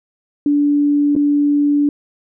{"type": "tone with dropouts", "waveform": "sine", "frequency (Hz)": 290, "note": "D4", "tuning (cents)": -22, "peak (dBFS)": -11, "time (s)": [0.46, 1.89], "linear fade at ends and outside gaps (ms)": 2, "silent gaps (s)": [1.153, 1.162], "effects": []}